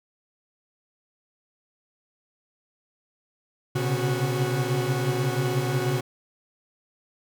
40% pulse tone cluster, 123.2 / 133.6 / 139.6 / 366.8 Hz, B2 / C3 / C#3 / F#4, -4 / +36 / +13 / -15 cents, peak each -28 dBFS, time 3.75-6.01 s, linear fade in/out 10 ms, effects none

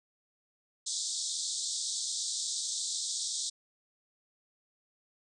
white band-pass noise, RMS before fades -35 dBFS, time 0.86-3.5 s, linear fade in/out 10 ms, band 3500 to 8600 Hz, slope 96 dB/octave, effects none

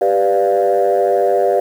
sine chord, G dominant seventh, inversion none, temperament equal, 392 / 493.9 / 587.3 / 698.5 Hz, G4 / B4 / D5 / F5, 0 / 0 / 0 / 0 cents, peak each -16 dBFS, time 0.01-1.6 s, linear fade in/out 5 ms, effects tanh soft clip ceiling -5 dBFS + 7-bit

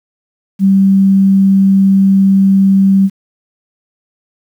sine tone, 194.1 Hz, G3, 17 cents flat, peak -5 dBFS, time 0.59-3.1 s, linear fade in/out 50 ms, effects 7-bit

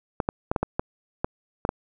clicks, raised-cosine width 1 ms, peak -9 dBFS, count 9, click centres 0.202 / 0.289 / 0.515 / 0.562 / 0.63 / 0.795 / 1.245 / 1.651 / 1.691 s, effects none

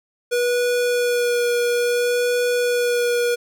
square tone with vibrato, 484.3 Hz, B4, 34 cents flat, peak -18 dBFS, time 0.31-3.36 s, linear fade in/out 20 ms, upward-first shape sine, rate 0.59 Hz, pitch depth 14 cents each way, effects none

